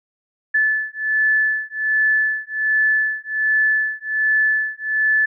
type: beating tone pair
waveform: sine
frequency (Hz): 1737 / 1738.3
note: A6 / A6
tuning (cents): -23 / -21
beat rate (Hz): 1.3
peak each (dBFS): -19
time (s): 0.54-5.26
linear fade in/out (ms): 10
effects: none